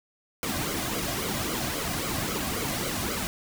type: noise with flanger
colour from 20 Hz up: pink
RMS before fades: -30 dBFS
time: 0.43-3.27 s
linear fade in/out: 0 ms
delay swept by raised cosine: 1.1 to 2.3 ms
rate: 3.7 Hz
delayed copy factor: -0.7
effects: none